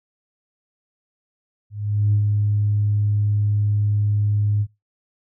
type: tone with ADSR envelope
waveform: sine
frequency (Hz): 103.83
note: G#2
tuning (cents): 0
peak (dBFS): -13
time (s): 1.7-4.67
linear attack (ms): 430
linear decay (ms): 87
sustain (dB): -3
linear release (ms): 59
effects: noise-tail reverb RT60 0.2 s tail -20 dB re dry + tanh soft clip ceiling -10 dBFS